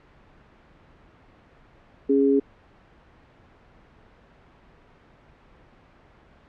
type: tone pair together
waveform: sine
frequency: 275.8 / 413.2 Hz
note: C#4 / G#4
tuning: -9 / -9 cents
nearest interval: perfect fifth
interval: 700 cents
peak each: -19 dBFS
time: 2.09-2.4 s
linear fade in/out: 10 ms
effects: pink hiss -54 dBFS RMS until 6.48 s + low-pass 2000 Hz 12 dB/octave